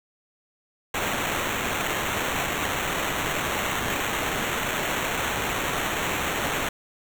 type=noise with sample-and-hold; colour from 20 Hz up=white; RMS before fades=-27 dBFS; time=0.94-6.69 s; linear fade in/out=5 ms; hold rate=4900 Hz; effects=none